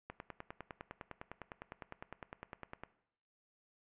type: click train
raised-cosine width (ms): 0.5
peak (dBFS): -29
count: 28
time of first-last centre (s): 0.1-2.836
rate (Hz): 9.87
effects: noise-tail reverb RT60 0.7 s tail -17 dB re dry + resampled to 8000 Hz